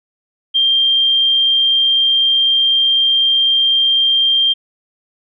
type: tone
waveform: sine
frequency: 3182 Hz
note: G7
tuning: 25 cents sharp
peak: -10 dBFS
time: 0.54-4.54 s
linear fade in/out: 20 ms
effects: none